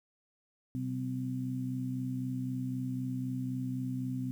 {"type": "harmonic tone", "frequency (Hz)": 63.9, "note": "C2", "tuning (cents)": -40, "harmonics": [2, 3, 4], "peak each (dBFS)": [-36, -44, -35], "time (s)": [0.75, 4.31], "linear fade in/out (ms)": 0, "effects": ["10-bit"]}